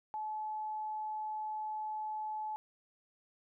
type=tone; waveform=sine; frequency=860 Hz; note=A5; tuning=40 cents flat; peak=-36 dBFS; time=0.14-2.56 s; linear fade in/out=0 ms; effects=none